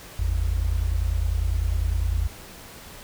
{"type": "tone pair together", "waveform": "sine", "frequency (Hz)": [51.92, 81.9], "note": ["G#1", "E2"], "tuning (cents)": [0, -11], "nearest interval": "minor sixth", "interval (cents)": 789, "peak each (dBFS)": [-23, -24], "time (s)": [0.19, 2.28], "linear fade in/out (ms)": 5, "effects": ["pink hiss -43 dBFS RMS until 3.03 s"]}